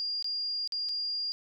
sine tone with dropouts, 4813 Hz, D8, 42 cents sharp, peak -30 dBFS, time 0-1.32 s, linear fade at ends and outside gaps 0 ms, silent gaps 0.225-0.244 / 0.675-0.722 / 0.888-0.892 s, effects none

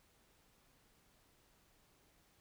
silence, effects pink hiss -71 dBFS RMS until 2.4 s

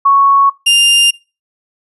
sine / 40% pulse tone pair in turn, 1108.7 / 2801 Hz, C#6 / F7, 0 / +4 cents, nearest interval octave + major third, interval 1604 cents, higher second, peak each -5 dBFS, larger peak neither, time 0.05-0.5 / 0.66-1.11 s, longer neither, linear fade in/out 10 ms, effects noise-tail reverb RT60 0.3 s tail -23 dB re dry + resampled to 32000 Hz

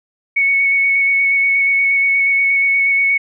sine tone with vibrato, 2217 Hz, C#7, in tune, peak -11 dBFS, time 0.36-3.18 s, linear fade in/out 10 ms, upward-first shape square, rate 8.4 Hz, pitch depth 10 cents each way, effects none

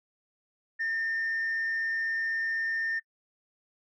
sine tone with frequency modulation, 1812 Hz, A#6, 50 cents flat, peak -26 dBFS, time 0.79-3 s, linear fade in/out 20 ms, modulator 136 Hz, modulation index 0.21, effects noise-tail reverb RT60 0.1 s tail -26 dB re dry + tanh soft clip ceiling -25 dBFS

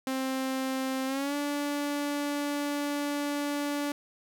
sawtooth tone with pitch glide, 263.5 to 289 Hz, C4 to D4, +12 to -28 cents, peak -25 dBFS, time 0.07-3.92 s, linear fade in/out 2 ms, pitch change +160 cents, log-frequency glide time 1.06-1.35 s, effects none

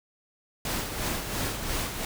pink noise with tremolo, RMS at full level -29 dBFS, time 0.65-2.05 s, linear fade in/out 2 ms, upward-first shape sine, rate 2.9 Hz, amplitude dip 50%, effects none

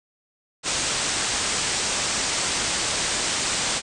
white low-pass noise, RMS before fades -25 dBFS, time 0.63-3.82 s, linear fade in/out 50 ms, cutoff 8800 Hz, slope 96 dB/octave, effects none

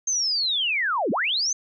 sine linear two-way sweep, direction down then up, 6420 to 174.61 to 6420 Hz, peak -21 dBFS, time 0.07-1.53 s, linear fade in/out 5 ms, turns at 1.11 s, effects none

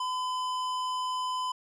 sine tone with hard clipping, 1012 Hz, B5, 42 cents sharp, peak -31 dBFS, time 0-1.52 s, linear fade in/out 5 ms, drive 13 dB, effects none

